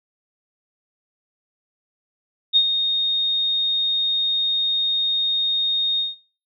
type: tone with ADSR envelope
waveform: sine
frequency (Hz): 3700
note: A#7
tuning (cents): -14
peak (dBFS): -10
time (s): 2.53-6.15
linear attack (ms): 34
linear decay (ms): 64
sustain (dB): -9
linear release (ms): 160
effects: noise-tail reverb RT60 0.5 s tail -22 dB re dry